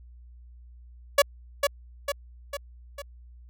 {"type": "tone with echo", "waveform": "sawtooth", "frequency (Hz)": 567, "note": "C#5", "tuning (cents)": 39, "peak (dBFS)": -11, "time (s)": [1.18, 1.22], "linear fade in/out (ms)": 5, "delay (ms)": 450, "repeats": 4, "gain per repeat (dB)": -5, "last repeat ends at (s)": 3.02, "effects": ["added 60 Hz sine -46 dBFS peak until 3.49 s"]}